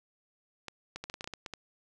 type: clicks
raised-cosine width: 0.2 ms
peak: -22 dBFS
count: 11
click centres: 0.683 / 0.96 / 1.04 / 1.099 / 1.141 / 1.209 / 1.243 / 1.275 / 1.337 / 1.462 / 1.537 s
effects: none